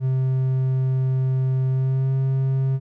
triangle tone with pitch glide, 130.81 to 133.48 Hz, C3 to C3, 0 to +35 cents, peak -16 dBFS, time 0-2.8 s, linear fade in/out 50 ms, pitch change +35 cents, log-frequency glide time 1.69-2.13 s, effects none

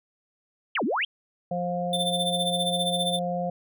sine exponential two-way sweep, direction down then up, 3434 to 200 to 3434 Hz, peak -23 dBFS, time 0.75-1.05 s, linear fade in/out 5 ms, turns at 0.84 s
harmonic tone, 176.5 Hz, F3, 19 cents sharp, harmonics 1 / 3 / 4, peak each -30 / -30 / -30 dBFS, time 1.51-3.5 s, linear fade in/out 5 ms
square tone with tremolo, 3553 Hz, A7, 16 cents sharp, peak -24 dBFS, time 1.93-3.19 s, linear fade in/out 2 ms, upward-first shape sine, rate 15 Hz, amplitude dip 75%
effects none

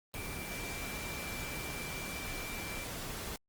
sine tone in noise, 2349 Hz, D7, in tune, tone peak -44 dBFS, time 0.15-2.84 s, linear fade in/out 0 ms, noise pink, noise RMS -41 dBFS, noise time 0.14-3.36 s, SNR -6 dB, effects Opus 24 kbps

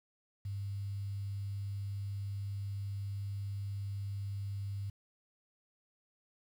sine tone with quantisation, 99.7 Hz, G2, 30 cents sharp, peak -36 dBFS, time 0.45-4.9 s, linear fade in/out 5 ms, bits 10, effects none

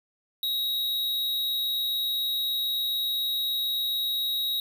square tone with amplitude modulation, 3809 Hz, A#7, 37 cents sharp, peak -24 dBFS, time 0.43-4.6 s, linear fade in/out 2 ms, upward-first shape sine, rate 227 Hz, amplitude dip 45%, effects none

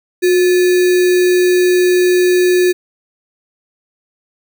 sine tone with sample-and-hold, 361.3 Hz, F#4, 41 cents flat, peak -8 dBFS, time 0.22-2.73 s, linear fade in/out 20 ms, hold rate 2100 Hz, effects none

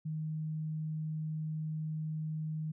sine tone, 156 Hz, D#3, 5 cents sharp, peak -34 dBFS, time 0.05-2.72 s, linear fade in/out 10 ms, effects none

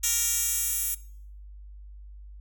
10% pulse tone with high-pass filter sweep, 466.5 Hz, A#4, 1 cent sharp, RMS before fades -27 dBFS, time 0.03-0.95 s, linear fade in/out 10 ms, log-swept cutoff 6100 to 11000 Hz, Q 1.1, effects noise-tail reverb RT60 0.6 s tail -20 dB re dry + added 50 Hz sine -42 dBFS peak until 2.4 s

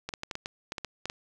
clicks, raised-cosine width 0.2 ms, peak -17 dBFS, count 11, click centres 0.09 / 0.138 / 0.234 / 0.312 / 0.354 / 0.459 / 0.721 / 0.782 / 0.847 / 1.056 / 1.099 s, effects none

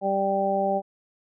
harmonic tone, 196 Hz, G3, in tune, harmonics 1 / 2 / 3 / 4, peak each -30 / -30 / -25 / -25 dBFS, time 0.01-0.82 s, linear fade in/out 50 ms, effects none

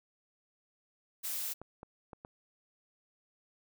blue noise, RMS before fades -37 dBFS, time 1.23-1.54 s, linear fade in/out 20 ms
clicks, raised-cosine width 1 ms, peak -32 dBFS, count 4, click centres 1.616 / 1.831 / 2.132 / 2.249 s
effects none

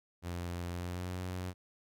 sawtooth tone with pitch glide, 87.31 to 91.23 Hz, F2 to F#2, 0 to -24 cents, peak -33 dBFS, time 0.22-1.54 s, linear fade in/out 50 ms, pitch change +76 cents, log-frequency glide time 0.7-1.2 s, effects none

